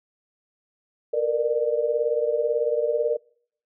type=tone cluster; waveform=sine; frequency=458.6 / 476.7 / 598 Hz; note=A#4 / A#4 / D5; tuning=-28 / +39 / +31 cents; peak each=-25 dBFS; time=1.13-3.17 s; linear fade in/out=10 ms; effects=noise-tail reverb RT60 0.6 s tail -26 dB re dry